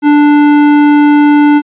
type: tone with tanh clipping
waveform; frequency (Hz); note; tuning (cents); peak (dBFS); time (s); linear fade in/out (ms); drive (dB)
sine; 293.7; D4; 0; -5; 0.02-1.62; 50; 16
effects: resampled to 8000 Hz